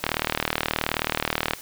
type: click train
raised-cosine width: 0.3 ms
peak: -5 dBFS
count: 59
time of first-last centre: 0.04-1.535 s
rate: 38.8 Hz
effects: white hiss -42 dBFS RMS until 1.61 s